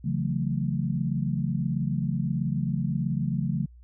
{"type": "chord", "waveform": "sine", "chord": "F# minor seventh", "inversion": "second", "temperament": "just", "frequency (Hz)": [138.75, 166.5, 185, 222], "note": ["C#3", "E3", "F#3", "A3"], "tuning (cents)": [2, 18, 0, 16], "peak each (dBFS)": [-28, -30, -31, -32], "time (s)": [0.04, 3.66], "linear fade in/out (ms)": 10, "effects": ["added 60 Hz sine -47 dBFS peak until 3.83 s"]}